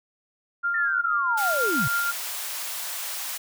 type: tone with tremolo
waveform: sine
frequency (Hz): 1396.9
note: F6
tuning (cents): 0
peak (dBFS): -21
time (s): 0.63-2.12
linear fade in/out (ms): 20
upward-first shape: triangle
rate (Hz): 6.2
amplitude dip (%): 35
type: linear sweep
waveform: sine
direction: down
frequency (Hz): 1831 to 103.83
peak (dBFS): -25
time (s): 0.74-1.88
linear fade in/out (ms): 5
type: high-pass noise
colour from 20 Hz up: white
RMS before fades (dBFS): -32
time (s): 1.37-3.38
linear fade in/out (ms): 10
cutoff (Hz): 620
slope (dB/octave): 24
effects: none